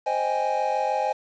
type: chord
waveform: triangle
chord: Ab major seventh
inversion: first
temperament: equal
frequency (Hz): 523.3 / 622.3 / 784 / 830.6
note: C5 / Eb5 / G5 / Ab5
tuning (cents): 0 / 0 / 0 / 0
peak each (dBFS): -27 / -27 / -28 / -23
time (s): 0.06-1.13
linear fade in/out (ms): 10
effects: resampled to 16000 Hz + 8-bit

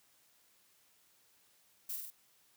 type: noise with echo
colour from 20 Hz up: violet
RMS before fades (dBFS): -40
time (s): 1.89-1.96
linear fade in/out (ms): 5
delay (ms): 48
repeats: 3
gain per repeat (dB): -3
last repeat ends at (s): 2.104
effects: white hiss -69 dBFS RMS until 2.56 s + high-pass 60 Hz 12 dB/octave

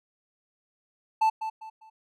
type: tone with echo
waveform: triangle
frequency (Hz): 880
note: A5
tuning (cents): 0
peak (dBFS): -17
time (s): 1.21-1.3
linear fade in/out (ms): 10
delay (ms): 200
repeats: 3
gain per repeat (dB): -10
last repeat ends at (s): 1.9
effects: none

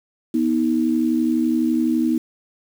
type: tone pair together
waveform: sine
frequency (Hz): 244.7 / 316.6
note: B3 / D#4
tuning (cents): -16 / +30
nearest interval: major third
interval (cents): 446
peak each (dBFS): -19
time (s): 0.34-2.18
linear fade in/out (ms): 5
effects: 7-bit

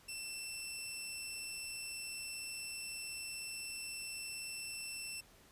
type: tone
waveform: 15% pulse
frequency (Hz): 2681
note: E7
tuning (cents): +29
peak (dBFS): -35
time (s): 0.08-5.21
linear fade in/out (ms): 10
effects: pink hiss -63 dBFS RMS until 5.51 s + resampled to 32000 Hz

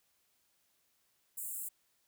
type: high-pass noise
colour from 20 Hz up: pink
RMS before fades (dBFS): -41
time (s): 1.37-1.69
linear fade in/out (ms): 10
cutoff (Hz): 7400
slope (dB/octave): 96
effects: white hiss -75 dBFS RMS until 2.07 s

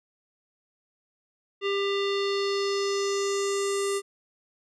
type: tone with low-pass filter sweep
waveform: square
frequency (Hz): 397.7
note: G4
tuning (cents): +25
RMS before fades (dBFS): -27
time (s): 1.61-4.02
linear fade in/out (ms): 50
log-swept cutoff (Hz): 3100 to 9200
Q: 3
effects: none

